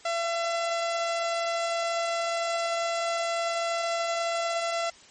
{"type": "tone", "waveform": "sawtooth", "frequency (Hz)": 675, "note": "E5", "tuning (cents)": 41, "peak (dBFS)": -22, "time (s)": [0.05, 4.9], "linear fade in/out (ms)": 5, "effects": ["white hiss -52 dBFS RMS until 5.1 s", "MP3 32 kbps"]}